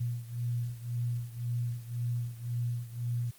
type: beating tone pair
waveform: sine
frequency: 119.3 / 121.2 Hz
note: A#2 / B2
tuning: +41 / -32 cents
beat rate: 1.9 Hz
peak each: -33 / -36 dBFS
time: 0-3.31 s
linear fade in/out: 10 ms
effects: white hiss -57 dBFS RMS until 3.38 s + Opus 24 kbps